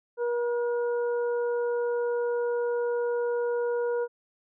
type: harmonic tone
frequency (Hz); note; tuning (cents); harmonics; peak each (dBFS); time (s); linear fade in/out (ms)
478.7; A#4; +46; 1 / 2 / 3; -25 / -38 / -40; 0.17-4.08; 50
effects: none